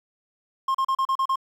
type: tone bursts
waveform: triangle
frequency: 1066 Hz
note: C6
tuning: 32 cents sharp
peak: -18 dBFS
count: 7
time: 0.68-1.358 s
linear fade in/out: 5 ms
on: 66 ms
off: 36 ms
effects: 9-bit